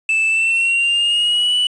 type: tone with pitch glide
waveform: triangle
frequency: 2637 to 2960 Hz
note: E7 to F#7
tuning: 0 to 0 cents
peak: -12 dBFS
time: 0.09-1.67 s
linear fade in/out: 2 ms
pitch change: +200 cents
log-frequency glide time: 0.28-1.55 s
effects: resampled to 22050 Hz + 7-bit